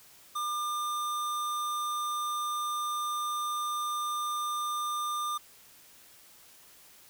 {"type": "tone", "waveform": "square", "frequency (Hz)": 1200, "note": "D6", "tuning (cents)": 37, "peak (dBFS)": -31, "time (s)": [0.35, 5.38], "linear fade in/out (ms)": 10, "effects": ["white hiss -56 dBFS RMS until 7.09 s"]}